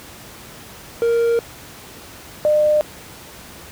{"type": "tone pair in turn", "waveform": ["triangle", "sine"], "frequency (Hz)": [466.2, 603.4], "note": ["A#4", "D5"], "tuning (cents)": [0, 47], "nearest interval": "major third", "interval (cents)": 447, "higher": "second", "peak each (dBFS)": -12, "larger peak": "neither", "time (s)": [[1.02, 1.39], [2.45, 2.81]], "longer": "first", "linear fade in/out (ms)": 0, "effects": ["pink hiss -39 dBFS RMS until 3.71 s", "high-pass 60 Hz 12 dB/octave"]}